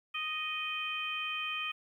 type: harmonic tone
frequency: 622.3 Hz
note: D#5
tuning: in tune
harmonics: 2 / 3 / 4 / 5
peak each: -40 / -46 / -36 / -39 dBFS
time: 0.14-1.72 s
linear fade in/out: 10 ms
effects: 11-bit